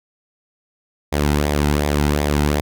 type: tone with flanger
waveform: sawtooth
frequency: 73.42 Hz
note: D2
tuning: in tune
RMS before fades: -18 dBFS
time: 1.12-2.61 s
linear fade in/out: 10 ms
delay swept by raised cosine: 0.69 to 1.79 ms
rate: 2.7 Hz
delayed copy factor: -0.55
effects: none